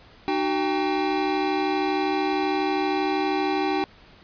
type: tone cluster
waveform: square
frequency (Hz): 304.1 / 376.8 / 794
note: D#4 / F#4 / G5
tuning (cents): -40 / +32 / +22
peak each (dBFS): -27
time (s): 0.28-3.84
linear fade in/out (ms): 0
effects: pink hiss -51 dBFS RMS until 4.23 s + resampled to 11025 Hz